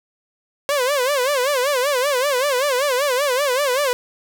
sawtooth tone with vibrato, 538 Hz, C5, 48 cents sharp, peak -13 dBFS, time 0.69-3.93 s, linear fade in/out 0 ms, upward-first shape sine, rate 5.2 Hz, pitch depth 160 cents each way, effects none

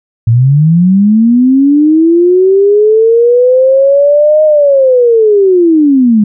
sine linear two-way sweep, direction up then down, 109.7 to 621 to 203 Hz, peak -3 dBFS, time 0.27-6.24 s, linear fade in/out 5 ms, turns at 4.44 s, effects none

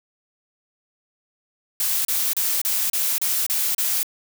blue noise bursts, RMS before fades -22 dBFS, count 8, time 1.8-4.031 s, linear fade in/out 2 ms, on 250 ms, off 33 ms, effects none

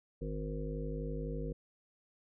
harmonic tone, 51.91 Hz, G#1, in tune, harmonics 1 / 3 / 5 / 7 / 9 / 10, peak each -39 / -41 / -45 / -48 / -43 / -50 dBFS, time 0.21-1.53 s, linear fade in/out 10 ms, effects none

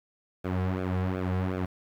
sawtooth tone with flanger, 92.5 Hz, F#2, in tune, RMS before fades -29 dBFS, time 0.44-1.66 s, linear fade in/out 10 ms, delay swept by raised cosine 1 to 3.4 ms, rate 2.7 Hz, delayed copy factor -0.85, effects low-pass 2000 Hz 12 dB/octave + 9-bit

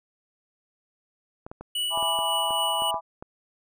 clicks, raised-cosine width 1 ms, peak -24 dBFS, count 10, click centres 1.465 / 1.515 / 1.61 / 1.975 / 2.027 / 2.189 / 2.507 / 2.821 / 2.943 / 3.225 s
square tone with tremolo, 2945 Hz, F#7, 9 cents flat, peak -25 dBFS, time 1.75-2.91 s, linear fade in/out 5 ms, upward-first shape triangle, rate 3.7 Hz, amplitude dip 35%
sine chord, E dominant seventh, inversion none, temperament equal, 659.3 / 830.6 / 987.8 / 1174.7 Hz, E5 / G#5 / B5 / D6, 0 / 0 / 0 / 0 cents, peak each -32 / -30 / -29 / -34 dBFS, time 1.9-3.01 s, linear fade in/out 50 ms
effects none

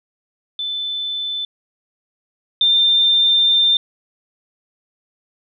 sine tone pair in turn, 3520 / 3592 Hz, A7 / A7, 0 / +35 cents, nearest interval unison, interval 35 cents, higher second, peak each -21 / -11 dBFS, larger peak second, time 0.59-1.45 / 2.61-3.77 s, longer second, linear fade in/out 2 ms, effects none

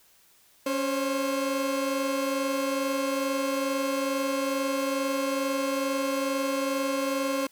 30% pulse tone pair together, 277.2 / 532.1 Hz, C#4 / C5, 0 / +29 cents, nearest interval major seventh, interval 1129 cents, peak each -26 dBFS, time 0.66-7.47 s, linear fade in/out 5 ms, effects white hiss -60 dBFS RMS until 7.51 s

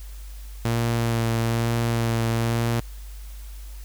sawtooth tone with vibrato, 115.8 Hz, A#2, 11 cents flat, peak -17 dBFS, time 0.65-2.8 s, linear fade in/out 0 ms, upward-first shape sine, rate 1.1 Hz, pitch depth 18 cents each way, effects added 50 Hz sine -35 dBFS peak until 3.84 s + white hiss -50 dBFS RMS until 3.84 s

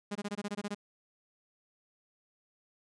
sawtooth tone bursts, 204.6 Hz, G#3, 26 cents flat, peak -30 dBFS, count 10, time 0.11-0.748 s, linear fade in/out 10 ms, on 44 ms, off 22 ms, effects resampled to 22050 Hz

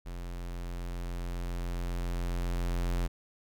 square tone with level ramp, 43.65 Hz, F1, in tune, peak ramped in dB -38 to -28 dBFS, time 0.05-3.08 s, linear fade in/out 20 ms, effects none

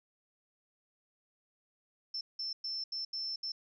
sine tone bursts at uneven times, 5330 Hz, E8, 18 cents sharp, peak -35 dBFS, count 6, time 2.14-2.21 / 2.39-2.53 / 2.64-2.84 / 2.92-3.05 / 3.13-3.36 / 3.43-3.52 s, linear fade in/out 5 ms, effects none

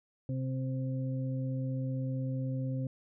harmonic tone, 130.81 Hz, C3, in tune, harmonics 1 / 2 / 4, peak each -32 / -38 / -44 dBFS, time 0.29-2.87 s, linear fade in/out 2 ms, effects none

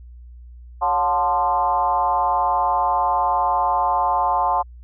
sine tone with frequency modulation, 880 Hz, A5, in tune, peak -16 dBFS, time 0.81-4.63 s, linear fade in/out 20 ms, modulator 161 Hz, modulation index 1.3, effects added 60 Hz sine -38 dBFS peak until 4.83 s

